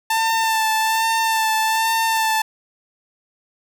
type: tone with vibrato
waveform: sawtooth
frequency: 890 Hz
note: A5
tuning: 20 cents sharp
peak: -13 dBFS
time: 0.1-2.42 s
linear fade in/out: 5 ms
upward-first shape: sine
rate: 1.2 Hz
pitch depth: 23 cents each way
effects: none